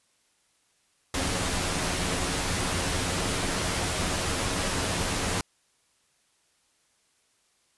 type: noise with comb filter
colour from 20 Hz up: pink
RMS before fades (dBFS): -28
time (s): 1.14-5.41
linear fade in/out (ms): 2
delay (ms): 11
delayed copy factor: +0.5
effects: white hiss -68 dBFS RMS until 7.77 s + resampled to 24000 Hz